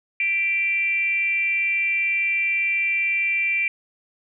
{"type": "tone with frequency modulation", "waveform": "sine", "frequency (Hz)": 2349, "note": "D7", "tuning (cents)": 0, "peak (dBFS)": -19, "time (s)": [0.2, 3.68], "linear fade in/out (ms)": 2, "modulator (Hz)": 371, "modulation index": 0.44, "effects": []}